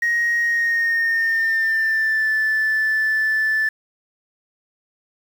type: tone with pitch glide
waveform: sine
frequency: 1879 to 1753.2 Hz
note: A#6 to A6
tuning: +13 to -7 cents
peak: -15 dBFS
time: 0.02-3.69 s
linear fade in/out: 5 ms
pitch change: -120 cents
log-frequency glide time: 0.4-2.31 s
effects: tanh soft clip ceiling -13 dBFS + 7-bit